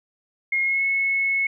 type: tone with pitch glide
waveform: sine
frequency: 2147 to 2192 Hz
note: C7 to C#7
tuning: +44 to -20 cents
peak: -19 dBFS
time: 0.52-1.47 s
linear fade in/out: 5 ms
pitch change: +36 cents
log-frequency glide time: 0.62-0.84 s
effects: none